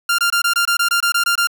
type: tone bursts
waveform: sawtooth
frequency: 1394 Hz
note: F6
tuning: 4 cents flat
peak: -10 dBFS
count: 12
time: 0.09-1.472 s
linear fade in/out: 5 ms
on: 95 ms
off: 22 ms
effects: none